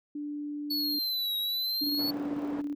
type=tone; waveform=sine; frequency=293.7 Hz; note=D4; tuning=in tune; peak=-33 dBFS; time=0.15-0.99 s; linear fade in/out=5 ms
type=linear two-way sweep; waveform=square; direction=down then up; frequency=4435 to 3819 to 4435 Hz; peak=-29 dBFS; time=0.7-2.11 s; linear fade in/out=10 ms; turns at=1.37 s
type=tone with tremolo; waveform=sine; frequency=290 Hz; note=D4; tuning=22 cents flat; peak=-29 dBFS; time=1.81-2.75 s; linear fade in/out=10 ms; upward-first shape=square; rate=18 Hz; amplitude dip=40%
type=band-pass noise; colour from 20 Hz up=white; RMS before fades=-41 dBFS; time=1.99-2.61 s; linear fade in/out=0 ms; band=180 to 580 Hz; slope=12 dB/octave
effects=none